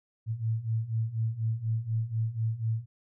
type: beating tone pair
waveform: sine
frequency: 110 / 114.1 Hz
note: A2 / A#2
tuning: 0 / -37 cents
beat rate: 4.1 Hz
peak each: -32 / -29 dBFS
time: 0.26-2.86 s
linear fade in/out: 50 ms
effects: none